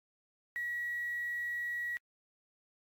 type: tone with quantisation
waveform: sine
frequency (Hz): 1920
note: B6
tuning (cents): -49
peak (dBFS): -34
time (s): 0.56-1.97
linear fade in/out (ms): 0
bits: 9
effects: AAC 64 kbps